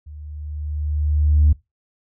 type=tone with level ramp; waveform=sine; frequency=75 Hz; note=D2; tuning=37 cents sharp; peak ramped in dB=-35 to -8 dBFS; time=0.06-1.53 s; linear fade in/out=10 ms; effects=noise-tail reverb RT60 0.2 s tail -21 dB re dry + tanh soft clip ceiling -7 dBFS